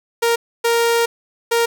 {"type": "tone bursts at uneven times", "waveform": "sawtooth", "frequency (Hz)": 466.2, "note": "A#4", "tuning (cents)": 0, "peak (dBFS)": -10, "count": 3, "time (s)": [[0.22, 0.36], [0.64, 1.06], [1.51, 1.66]], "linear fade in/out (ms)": 10, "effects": []}